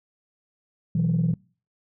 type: chord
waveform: sine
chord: B suspended fourth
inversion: none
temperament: equal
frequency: 123.47 / 164.81 / 185 Hz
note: B2 / E3 / F#3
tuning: 0 / 0 / 0 cents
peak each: -25 / -20 / -26 dBFS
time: 0.95-1.34 s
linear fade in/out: 5 ms
effects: noise-tail reverb RT60 0.4 s tail -24 dB re dry + tanh soft clip ceiling -15 dBFS